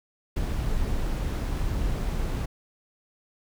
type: noise with ADSR envelope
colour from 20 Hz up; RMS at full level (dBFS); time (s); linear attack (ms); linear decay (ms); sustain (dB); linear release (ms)
brown; -25; 0.36-2.46; 9; 41; -2; 9
effects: none